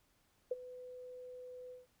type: tone with ADSR envelope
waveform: sine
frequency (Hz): 501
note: B4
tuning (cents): +25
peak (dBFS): -30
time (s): 0.51-1.87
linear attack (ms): 6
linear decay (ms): 26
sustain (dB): -17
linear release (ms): 160
effects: pink hiss -74 dBFS RMS until 2 s